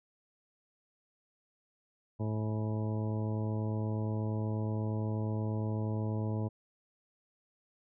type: harmonic tone with a mistuned harmonic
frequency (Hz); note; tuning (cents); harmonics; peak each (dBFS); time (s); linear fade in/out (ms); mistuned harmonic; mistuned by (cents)
108.4; A2; -25; 1 / 2 / 3 / 4 / 5 / 6 / 8 / 9; -32 / -38 / -42 / -44 / -46 / -48 / -50 / -51; 2.19-6.49; 20; 8; -57
effects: none